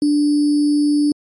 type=tone with sample-and-hold; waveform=sine; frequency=293.7 Hz; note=D4; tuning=in tune; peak=-12 dBFS; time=0.02-1.12 s; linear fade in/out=2 ms; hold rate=4900 Hz; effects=MP3 48 kbps